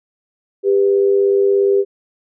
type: tone pair together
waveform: sine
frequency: 396.9 / 493.9 Hz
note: G4 / B4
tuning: +22 / 0 cents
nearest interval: major third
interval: 378 cents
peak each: -11 / -20 dBFS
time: 0.63-1.85 s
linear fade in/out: 50 ms
effects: none